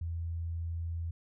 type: tone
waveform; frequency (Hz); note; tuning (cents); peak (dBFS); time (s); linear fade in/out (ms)
sine; 83.6; E2; +25; -33; 0.01-1.11; 5
effects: none